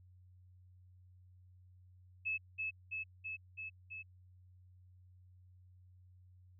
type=tone with echo; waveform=sine; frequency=2600 Hz; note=E7; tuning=24 cents flat; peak=-34 dBFS; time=2.25-2.38 s; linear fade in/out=20 ms; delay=330 ms; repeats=5; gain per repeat=-2 dB; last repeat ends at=4.03 s; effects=added 91 Hz sine -59 dBFS peak until 6.59 s